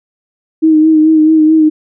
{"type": "tone with vibrato", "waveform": "sine", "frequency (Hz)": 313.5, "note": "D#4", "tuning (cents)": 13, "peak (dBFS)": -4, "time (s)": [0.62, 1.7], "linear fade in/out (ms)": 20, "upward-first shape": "sine", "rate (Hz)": 4.6, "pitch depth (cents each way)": 32, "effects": []}